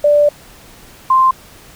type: tone pair in turn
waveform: sine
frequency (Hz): 587.3 / 1046.4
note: D5 / C6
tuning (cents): 0 / 0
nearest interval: minor seventh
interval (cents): 1000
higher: second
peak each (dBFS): -7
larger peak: neither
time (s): 0.04-0.29 / 1.1-1.31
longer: first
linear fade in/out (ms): 5
effects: pink hiss -41 dBFS RMS until 1.75 s